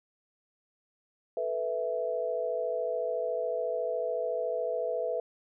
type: chord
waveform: sine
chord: A suspended second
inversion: none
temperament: equal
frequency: 440 / 493.9 / 659.3 Hz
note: A4 / B4 / E5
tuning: 0 / 0 / 0 cents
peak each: -36 / -32 / -32 dBFS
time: 1.37-5.2 s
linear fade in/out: 2 ms
effects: none